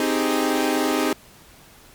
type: chord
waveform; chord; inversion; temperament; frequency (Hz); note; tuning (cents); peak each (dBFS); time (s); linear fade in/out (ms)
sawtooth; Ab major seventh; first; equal; 261.6 / 311.1 / 392 / 415.3; C4 / Eb4 / G4 / Ab4; 0 / 0 / 0 / 0; -20 / -19 / -23 / -23; 0-1.13; 2
effects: pink hiss -49 dBFS RMS until 1.94 s + MP3 96 kbps